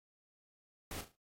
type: noise with echo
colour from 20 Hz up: pink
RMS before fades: -43 dBFS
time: 0.91-1.01 s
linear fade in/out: 2 ms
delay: 36 ms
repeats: 4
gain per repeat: -9 dB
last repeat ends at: 1.154 s
effects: AAC 48 kbps